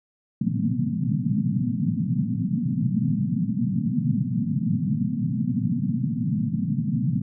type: band-pass noise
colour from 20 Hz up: white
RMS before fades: -24 dBFS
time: 0.41-7.22 s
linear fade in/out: 5 ms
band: 110 to 250 Hz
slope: 96 dB/octave
effects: none